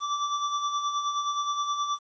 square tone with tremolo, 1165 Hz, D6, 14 cents flat, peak -25 dBFS, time 0-1.99 s, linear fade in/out 50 ms, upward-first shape sine, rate 9.5 Hz, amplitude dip 50%, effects resampled to 16000 Hz + 10-bit

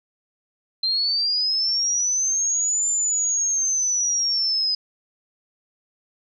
sine linear two-way sweep, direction up then down, 4110 to 7180 to 4993 Hz, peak -19 dBFS, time 0.83-4.75 s, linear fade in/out 5 ms, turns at 2.89 s, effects none

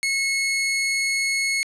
sawtooth tone, 2183 Hz, C#7, 27 cents flat, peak -17 dBFS, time 0.03-1.63 s, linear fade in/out 0 ms, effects resampled to 24000 Hz + 8-bit

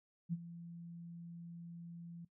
sine tone with ADSR envelope, 170 Hz, F3, 46 cents flat, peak -32 dBFS, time 0.29-2.25 s, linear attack 39 ms, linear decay 34 ms, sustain -15 dB, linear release 6 ms, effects noise-tail reverb RT60 0.1 s tail -17 dB re dry

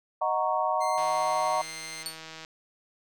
sine chord, D# minor seventh, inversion none, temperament equal, 622.3 / 740 / 932.3 / 1108.7 Hz, D#5 / F#5 / A#5 / C#6, 0 / 0 / 0 / 0 cents, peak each -30 / -29 / -29 / -30 dBFS, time 0.21-1.62 s, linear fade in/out 10 ms
15% pulse tone, 2093 Hz, C7, in tune, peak -32 dBFS, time 0.8-2.04 s, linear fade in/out 20 ms
click train, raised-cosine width 0.2 ms, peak -25 dBFS, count 236, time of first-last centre 0.98-2.449 s, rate 160 Hz
25% pulse tone with exponential decay, 4435 Hz, C#8, in tune, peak -24 dBFS, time 2.06-2.22 s, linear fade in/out 0 ms, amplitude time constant 34 ms
effects none

